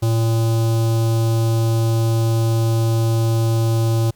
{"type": "tone with notch filter", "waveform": "square", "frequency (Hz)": 113.7, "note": "A#2", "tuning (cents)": -43, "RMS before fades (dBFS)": -17, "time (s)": [0.02, 4.11], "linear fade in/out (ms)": 10, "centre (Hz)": 1900, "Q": 0.64, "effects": ["pink hiss -58 dBFS RMS until 4.15 s"]}